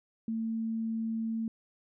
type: tone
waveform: sine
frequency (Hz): 224.7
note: A3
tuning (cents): +37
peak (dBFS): -30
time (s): 0.28-1.48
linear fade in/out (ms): 2
effects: none